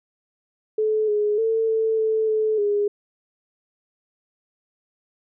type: tone with pitch steps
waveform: sine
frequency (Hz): 432.3 / 418.4 / 448 / 443.8 / 439.3 / 433.9 / 410.9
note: A4 / G#4 / A4 / A4 / A4 / A4 / G#4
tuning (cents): -31 / +13 / +31 / +15 / -3 / -24 / -18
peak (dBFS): -18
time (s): 0.78-2.88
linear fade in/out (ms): 5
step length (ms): 300
effects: none